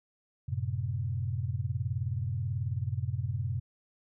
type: chord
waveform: sine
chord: F# diminished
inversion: none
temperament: equal with one note detuned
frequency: 92.5 / 112.05 / 130.81 Hz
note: F#2 / A2 / C3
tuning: 0 / +32 / 0 cents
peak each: -34 dBFS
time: 0.48-3.6 s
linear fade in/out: 10 ms
effects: none